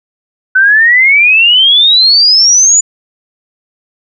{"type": "exponential sweep", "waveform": "sine", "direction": "up", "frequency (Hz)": [1503, 7040], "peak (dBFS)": -3, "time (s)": [0.55, 2.81], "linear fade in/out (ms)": 10, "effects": []}